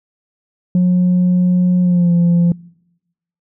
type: tone with pitch glide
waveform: sine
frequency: 180 to 172.37 Hz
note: F#3 to F3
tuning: -47 to -22 cents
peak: -7 dBFS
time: 0.75-2.52 s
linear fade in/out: 2 ms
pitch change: -75 cents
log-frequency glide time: 1.82-2.12 s
effects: noise-tail reverb RT60 0.9 s tail -26 dB re dry + tanh soft clip ceiling -8 dBFS